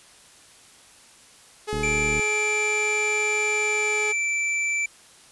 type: tone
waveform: sawtooth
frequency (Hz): 423.8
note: G#4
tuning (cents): +35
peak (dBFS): -23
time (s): 1.67-4.13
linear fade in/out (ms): 20
type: click train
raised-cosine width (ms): 3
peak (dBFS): -19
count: 36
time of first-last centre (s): 1.73-2.195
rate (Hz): 75.3
type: tone with pitch glide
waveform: square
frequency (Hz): 2349 to 2331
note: D7 to D7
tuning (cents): 0 to -14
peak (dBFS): -23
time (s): 1.83-4.86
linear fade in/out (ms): 5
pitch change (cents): -14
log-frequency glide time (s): 3.53-4.33
effects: white hiss -51 dBFS RMS until 5.31 s + resampled to 24000 Hz